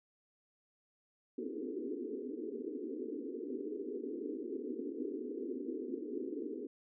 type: band-pass noise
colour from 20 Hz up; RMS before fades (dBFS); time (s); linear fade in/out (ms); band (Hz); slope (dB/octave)
white; -41; 1.38-6.67; 5; 240 to 450; 96
effects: none